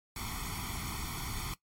pink noise with comb filter, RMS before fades -38 dBFS, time 0.16-1.54 s, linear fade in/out 2 ms, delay 0.9 ms, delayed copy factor +1, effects noise-tail reverb RT60 0.1 s tail -17 dB re dry + MP3 64 kbps

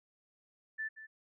sine tone with echo, 1760 Hz, A6, in tune, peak -35 dBFS, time 0.78-0.89 s, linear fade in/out 20 ms, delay 180 ms, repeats 1, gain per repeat -12 dB, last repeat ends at 1.07 s, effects none

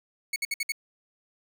sawtooth tone bursts, 2217 Hz, C#7, in tune, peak -23 dBFS, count 5, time 0.33-0.721 s, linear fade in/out 5 ms, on 31 ms, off 59 ms, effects none

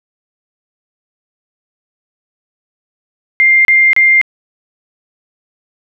sine tone bursts, 2104 Hz, C7, 9 cents sharp, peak -5 dBFS, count 3, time 3.4-4.214 s, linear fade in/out 0 ms, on 250 ms, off 32 ms, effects none

